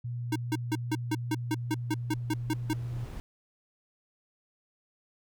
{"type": "tone with vibrato", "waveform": "sine", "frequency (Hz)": 120, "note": "B2", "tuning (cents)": -49, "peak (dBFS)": -32, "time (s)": [0.04, 3.05], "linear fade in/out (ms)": 10, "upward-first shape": "sine", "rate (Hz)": 2.5, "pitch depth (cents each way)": 10}
{"type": "tone bursts", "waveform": "square", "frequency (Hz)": 310.5, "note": "D#4", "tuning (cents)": -3, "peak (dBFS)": -27, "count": 13, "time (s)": [0.32, 2.734], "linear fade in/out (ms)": 5, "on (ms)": 38, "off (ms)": 160}
{"type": "noise with exponential growth", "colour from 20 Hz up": "brown", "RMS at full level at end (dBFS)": -38, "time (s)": [0.99, 3.2], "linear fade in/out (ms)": 0, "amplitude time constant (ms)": 480}
{"effects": []}